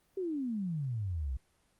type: exponential sweep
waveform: sine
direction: down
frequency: 394.2 to 60.2 Hz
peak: -32 dBFS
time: 0.17-1.37 s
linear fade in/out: 5 ms
effects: pink hiss -71 dBFS RMS until 1.79 s + Opus 24 kbps